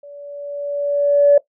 sine tone with level ramp, 574 Hz, D5, 40 cents flat, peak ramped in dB -35 to -5 dBFS, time 0.03-1.38 s, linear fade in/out 5 ms, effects noise-tail reverb RT60 0.1 s tail -17 dB re dry + tanh soft clip ceiling -1 dBFS

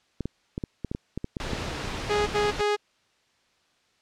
clicks, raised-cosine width 3 ms, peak -17 dBFS, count 11, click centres 0.207 / 0.256 / 0.579 / 0.638 / 0.847 / 0.915 / 0.949 / 1.176 / 1.244 / 1.368 / 1.533 s
pink noise, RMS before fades -32 dBFS, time 1.4-2.61 s, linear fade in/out 0 ms
sawtooth tone bursts, 415.3 Hz, G#4, in tune, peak -18 dBFS, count 3, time 2.09-2.766 s, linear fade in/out 20 ms, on 180 ms, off 68 ms
effects white hiss -66 dBFS RMS until 4.01 s + low-pass 5000 Hz 12 dB/octave

